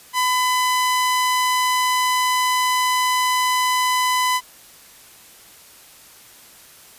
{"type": "tone", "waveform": "sawtooth", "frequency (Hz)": 1005, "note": "B5", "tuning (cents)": 30, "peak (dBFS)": -13, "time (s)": [0.13, 4.41], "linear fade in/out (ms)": 50, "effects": ["white hiss -46 dBFS RMS until 6.98 s", "resampled to 32000 Hz"]}